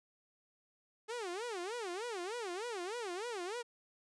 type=tone with vibrato; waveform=sawtooth; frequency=412.2 Hz; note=G#4; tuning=13 cents flat; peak=-35 dBFS; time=1.08-3.63 s; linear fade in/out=20 ms; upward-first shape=sine; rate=3.3 Hz; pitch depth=300 cents each way; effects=resampled to 22050 Hz